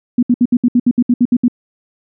sine tone bursts, 243.4 Hz, B3, 25 cents flat, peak -7 dBFS, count 12, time 0.18-1.482 s, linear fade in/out 5 ms, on 48 ms, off 66 ms, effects none

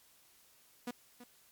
sawtooth tone with echo, 243.6 Hz, B3, 24 cents flat, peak -33 dBFS, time 0.87-0.91 s, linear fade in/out 5 ms, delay 330 ms, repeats 1, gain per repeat -13 dB, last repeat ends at 1.24 s, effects white hiss -65 dBFS RMS until 1.51 s + MP3 96 kbps

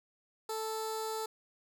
15% pulse tone with notch filter, 440 Hz, A4, in tune, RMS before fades -37 dBFS, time 0.49-1.26 s, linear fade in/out 5 ms, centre 2000 Hz, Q 0.97, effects none

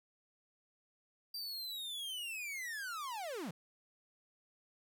45% pulse linear sweep, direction down, 4733 to 139.8 Hz, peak -40 dBFS, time 1.34-3.51 s, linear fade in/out 5 ms, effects none

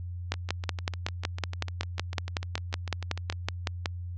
two click trains, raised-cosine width 0.2 ms, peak -10 / -19 dBFS, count 20 / 21, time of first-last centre 0.32-3.858 / 0.34-3.325 s, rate 5.37 / 6.7 Hz, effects added 88 Hz sine -34 dBFS peak until 4.17 s + low-pass 6000 Hz 12 dB/octave

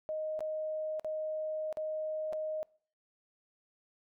sine tone with dropouts, 622.3 Hz, D#5, in tune, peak -33 dBFS, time 0.09-2.63 s, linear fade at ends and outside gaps 0 ms, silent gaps 0.392-0.406 / 0.996-1.046 / 1.727-1.771 / 2.326-2.332 s, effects noise-tail reverb RT60 0.5 s tail -25 dB re dry

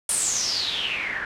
white noise with low-pass filter sweep, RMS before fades -26 dBFS, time 0.09-1.25 s, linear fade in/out 2 ms, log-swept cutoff 9700 to 1600 Hz, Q 8.6, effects none

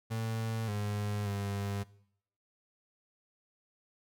35% pulse tone with pitch steps, 112.4 / 103.5 / 100.3 Hz, A2 / G#2 / G2, +37 / -5 / +40 cents, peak -31 dBFS, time 0.1-1.84 s, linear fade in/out 20 ms, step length 580 ms, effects noise-tail reverb RT60 0.7 s tail -21 dB re dry

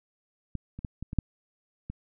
clicks, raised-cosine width 5 ms, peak -20 / -27 / -20 / -23 / -23 / -11 / -23 dBFS, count 7, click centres 0.553 / 0.79 / 0.848 / 1.026 / 1.131 / 1.187 / 1.9 s, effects none

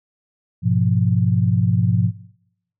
sine chord, F diminished, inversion first, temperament equal, 103.83 / 123.47 / 174.61 Hz, Ab2 / Cb3 / F3, 0 / 0 / 0 cents, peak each -19 dBFS, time 0.62-2.12 s, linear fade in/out 50 ms, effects noise-tail reverb RT60 0.8 s tail -20 dB re dry

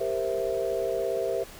sine chord, C dominant seventh, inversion second, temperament equal with one note detuned, 393.8 / 466.2 / 523.3 / 659.3 Hz, G4 / Bb4 / C5 / E5, +8 / 0 / 0 / 0 cents, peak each -31 dBFS, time 0-1.44 s, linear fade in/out 10 ms, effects pink hiss -46 dBFS RMS until 1.59 s

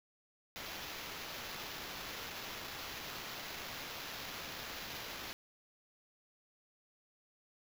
blue noise with sample-and-hold, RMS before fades -45 dBFS, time 0.56-5.33 s, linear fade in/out 0 ms, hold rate 8820 Hz, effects none

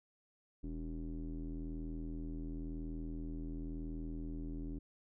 square tone with low-pass filter, 40.48 Hz, E1, 31 cents flat, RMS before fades -42 dBFS, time 0.63-4.79 s, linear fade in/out 10 ms, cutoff 300 Hz, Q 5.7, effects none

